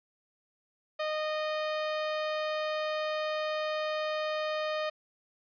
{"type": "tone", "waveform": "sawtooth", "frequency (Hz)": 616, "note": "D#5", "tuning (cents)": -17, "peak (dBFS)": -26, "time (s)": [0.99, 4.9], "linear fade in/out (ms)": 10, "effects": ["resampled to 11025 Hz"]}